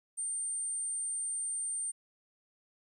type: tone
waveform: sine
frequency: 8870 Hz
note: C#9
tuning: in tune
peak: -32 dBFS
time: 0.17-1.92 s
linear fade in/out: 20 ms
effects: tanh soft clip ceiling -28 dBFS + 12-bit